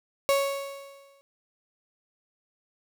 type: tone with exponential decay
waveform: 35% pulse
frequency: 554.4 Hz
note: C#5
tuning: in tune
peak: -17 dBFS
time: 0.29-1.21 s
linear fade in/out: 0 ms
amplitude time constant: 200 ms
effects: none